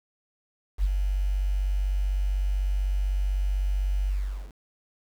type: tone with ADSR envelope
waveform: sine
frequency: 47.95 Hz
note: G1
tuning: 37 cents flat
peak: -17 dBFS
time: 0.78-4.53 s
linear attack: 58 ms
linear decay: 36 ms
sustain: -5 dB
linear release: 440 ms
effects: tanh soft clip ceiling -15 dBFS + 8-bit